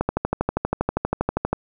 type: click train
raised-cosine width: 1 ms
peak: -6 dBFS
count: 20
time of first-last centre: 0.01-1.53 s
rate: 12.5 Hz
effects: none